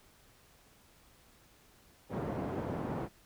pink band-pass noise, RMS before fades -37 dBFS, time 2.09-3.09 s, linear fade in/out 50 ms, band 120 to 780 Hz, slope 12 dB/octave, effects pink hiss -63 dBFS RMS until 3.25 s

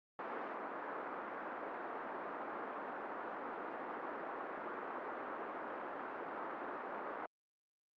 white band-pass noise, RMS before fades -44 dBFS, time 0.19-7.26 s, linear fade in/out 2 ms, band 260 to 1400 Hz, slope 24 dB/octave, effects Opus 48 kbps

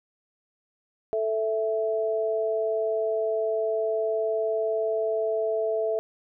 sine tone pair together, 439.8 / 659.3 Hz, A4 / E5, -1 / 0 cents, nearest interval perfect fifth, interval 701 cents, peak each -26 dBFS, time 1.13-5.99 s, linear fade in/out 0 ms, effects none

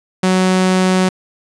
sawtooth tone, 185.8 Hz, F#3, 7 cents sharp, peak -7 dBFS, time 0.23-1.09 s, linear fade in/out 5 ms, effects resampled to 22050 Hz

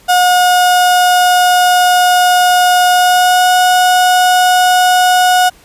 35% pulse tone with pitch glide, 722 to 729.5 Hz, F#5 to F#5, -43 to -25 cents, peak -5 dBFS, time 0.08-5.5 s, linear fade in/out 20 ms, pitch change +18 cents, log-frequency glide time 2.9-3.5 s, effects pink hiss -44 dBFS RMS until 5.64 s + resampled to 32000 Hz

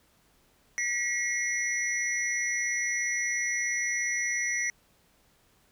sine tone cluster, 1928 / 2145 / 5880 Hz, B6 / C7 / F#8, -42 / +42 / -12 cents, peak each -30 / -30 / -31 dBFS, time 0.78-4.7 s, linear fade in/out 0 ms, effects tanh soft clip ceiling -20 dBFS + pink hiss -65 dBFS RMS until 5.71 s

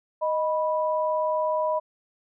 sine tone pair together, 622.3 / 983.2 Hz, D#5 / B5, 0 / -8 cents, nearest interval minor sixth, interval 792 cents, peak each -24 / -26 dBFS, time 0.21-1.8 s, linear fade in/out 20 ms, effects none

